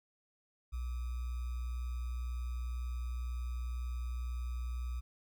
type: tone with sample-and-hold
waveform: sine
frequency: 61 Hz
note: B1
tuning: 21 cents flat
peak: -35 dBFS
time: 0.72-5.01 s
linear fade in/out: 20 ms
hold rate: 1225 Hz
effects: none